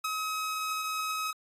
sawtooth tone with ADSR envelope, 1274 Hz, D#6, 41 cents sharp, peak -24 dBFS, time 0.04-1.33 s, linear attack 8 ms, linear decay 20 ms, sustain -3 dB, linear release 33 ms, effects AAC 48 kbps

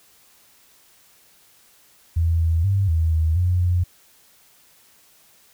sine tone with pitch steps, 83.1 / 82.1 / 98.3 / 81.1 / 79.8 / 89.5 / 88.7 Hz, E2 / E2 / G2 / E2 / D#2 / F2 / F2, +15 / -6 / +5 / -28 / +44 / +43 / +27 cents, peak -16 dBFS, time 2.16-3.84 s, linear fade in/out 10 ms, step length 240 ms, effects white hiss -55 dBFS RMS until 5.53 s

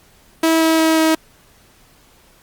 sawtooth tone with pitch steps, 324.5 / 322.6 / 320.8 / 318.9 Hz, E4 / E4 / E4 / D#4, -27 / -37 / -47 / +43 cents, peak -8 dBFS, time 0.43-1.15 s, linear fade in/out 5 ms, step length 180 ms, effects pink hiss -51 dBFS RMS until 2.42 s + Opus 48 kbps

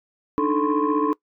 sine tone cluster, 293.9 / 309.1 / 437.4 / 1020 / 1085 Hz, D4 / D#4 / A4 / C6 / C#6, +1 / -11 / -10 / -44 / -37 cents, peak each -22 / -24 / -23 / -26 / -26 dBFS, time 0.38-1.13 s, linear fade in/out 0 ms, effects noise-tail reverb RT60 0.1 s tail -22 dB re dry + tanh soft clip ceiling -11 dBFS

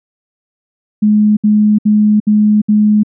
sine tone bursts, 211 Hz, G#3, 28 cents sharp, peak -6 dBFS, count 5, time 1.02-3.034 s, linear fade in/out 10 ms, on 350 ms, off 66 ms, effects none

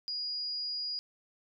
sine tone, 4882 Hz, D#8, 34 cents flat, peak -33 dBFS, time 0.08-0.99 s, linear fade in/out 0 ms, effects none

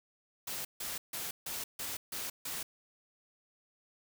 white noise bursts, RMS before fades -39 dBFS, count 7, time 0.47-2.63 s, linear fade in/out 5 ms, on 180 ms, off 150 ms, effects none

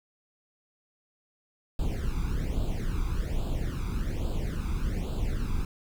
brown noise with flanger, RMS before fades -29 dBFS, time 1.79-5.65 s, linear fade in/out 2 ms, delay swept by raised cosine 0.25 to 0.84 ms, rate 1.2 Hz, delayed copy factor +0.85, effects none

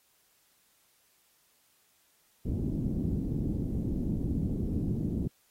white low-pass noise, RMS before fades -31 dBFS, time 2.45-5.28 s, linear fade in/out 10 ms, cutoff 270 Hz, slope 24 dB/octave, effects white hiss -68 dBFS RMS until 5.5 s + AAC 48 kbps

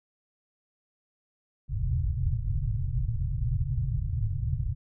white low-pass noise, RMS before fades -28 dBFS, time 1.68-4.75 s, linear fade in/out 50 ms, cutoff 140 Hz, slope 96 dB/octave, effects none

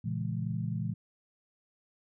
sine chord, A# half-diminished seventh, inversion none, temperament just, 116.54 / 139.85 / 167.82 / 209.8 Hz, A#2 / C#3 / E3 / G#3, 0 / +16 / +31 / +18 cents, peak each -34 / -39 / -35 / -39 dBFS, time 0.04-0.94 s, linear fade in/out 10 ms, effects none

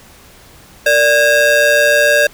square ring-modulated tone, 523.3 Hz, C5, in tune, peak -6 dBFS, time 0.86-2.27 s, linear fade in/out 5 ms, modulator 1110 Hz, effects pink hiss -42 dBFS RMS until 2.33 s

